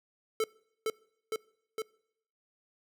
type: tone with echo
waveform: square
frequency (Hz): 440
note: A4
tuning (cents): 0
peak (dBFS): -27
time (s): 0.4-0.44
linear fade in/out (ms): 2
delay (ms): 460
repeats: 3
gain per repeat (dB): -2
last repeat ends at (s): 1.82
effects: noise-tail reverb RT60 0.7 s tail -24 dB re dry